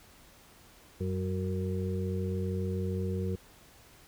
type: harmonic tone with a mistuned harmonic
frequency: 92.8 Hz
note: F#2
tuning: 6 cents sharp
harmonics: 1 / 2 / 4 / 5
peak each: -32 / -35 / -38 / -39 dBFS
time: 1-3.36 s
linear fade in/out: 10 ms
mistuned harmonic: 2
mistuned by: +24 cents
effects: pink hiss -57 dBFS RMS until 4.07 s